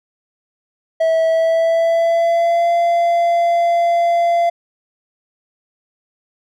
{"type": "tone with pitch glide", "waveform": "triangle", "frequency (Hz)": [650, 685.5], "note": ["E5", "F5"], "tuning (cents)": [-24, -32], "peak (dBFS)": -10, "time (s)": [1, 4.5], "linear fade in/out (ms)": 10, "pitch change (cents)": 92, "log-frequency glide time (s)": [1.27, 2.71], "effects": []}